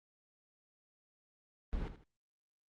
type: noise with echo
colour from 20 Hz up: brown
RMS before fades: -37 dBFS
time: 1.73-1.88 s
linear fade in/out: 0 ms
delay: 78 ms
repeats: 2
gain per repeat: -10 dB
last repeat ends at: 2.036 s
effects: low-pass 4000 Hz 12 dB/octave + Opus 32 kbps